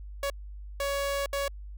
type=tone bursts at uneven times; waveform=sawtooth; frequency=560 Hz; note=C#5; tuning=18 cents sharp; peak=-24 dBFS; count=3; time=0.23-0.3 / 0.8-1.26 / 1.33-1.48 s; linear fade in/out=2 ms; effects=added 50 Hz sine -39 dBFS peak until 1.77 s